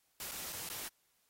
white noise with dropouts, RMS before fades -43 dBFS, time 0.2-0.88 s, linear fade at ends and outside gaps 1 ms, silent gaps 0.312-0.317 / 0.523-0.527 / 0.69-0.699 s, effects white hiss -75 dBFS RMS until 1.29 s + AAC 48 kbps

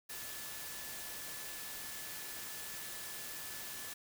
sine tone in noise, 1734 Hz, A6, 26 cents flat, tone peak -54 dBFS, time 0.09-3.94 s, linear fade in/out 10 ms, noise white, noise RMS -45 dBFS, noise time 0.09-3.94 s, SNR -12 dB, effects none

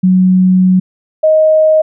sine tone pair in turn, 185 / 625.9 Hz, F#3 / D#5, 0 / +10 cents, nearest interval octave + major sixth, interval 2110 cents, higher second, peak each -5 dBFS, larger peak neither, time 0.03-0.8 / 1.23-1.82 s, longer first, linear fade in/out 10 ms, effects none

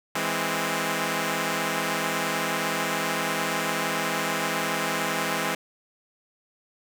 5% pulse chord, E augmented, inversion none, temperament equal, 164.81 / 207.7 / 261.6 Hz, E3 / G#3 / B#3, 0 / 0 / 0 cents, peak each -18 dBFS, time 0.15-5.55 s, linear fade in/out 5 ms, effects none

